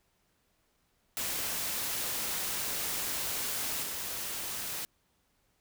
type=noise with level steps; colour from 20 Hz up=white; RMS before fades=-34 / -37 dBFS; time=1.17-4.85 s; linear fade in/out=0 ms; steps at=3.82 s; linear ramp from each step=20 ms; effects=pink hiss -73 dBFS RMS until 5.6 s